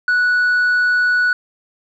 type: tone with tanh clipping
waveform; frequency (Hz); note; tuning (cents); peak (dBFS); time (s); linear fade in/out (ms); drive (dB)
sine; 1474; F#6; -7; -13; 0.08-1.33; 2; 2
effects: none